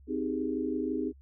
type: chord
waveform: sine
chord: Ab major seventh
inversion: first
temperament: just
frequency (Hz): 259.6 / 311.5 / 389.3 / 415.3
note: C4 / Eb4 / G4 / Ab4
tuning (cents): -13 / +2 / -12 / 0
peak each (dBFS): -33 / -33 / -37 / -36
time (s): 0.07-1.13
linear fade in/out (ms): 50
effects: added 68 Hz sine -52 dBFS peak until 1.21 s